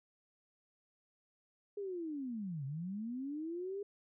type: linear two-way sweep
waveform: sine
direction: down then up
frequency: 415.3 to 130.81 to 410.7 Hz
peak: -38 dBFS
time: 1.77-3.83 s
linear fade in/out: 5 ms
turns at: 2.65 s
effects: none